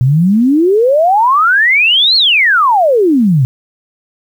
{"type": "exponential two-way sweep", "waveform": "sine", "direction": "up then down", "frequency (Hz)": [121, 4370, 121], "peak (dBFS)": -6, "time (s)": [0.01, 3.45], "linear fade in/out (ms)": 0, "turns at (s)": 2.16, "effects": ["7-bit"]}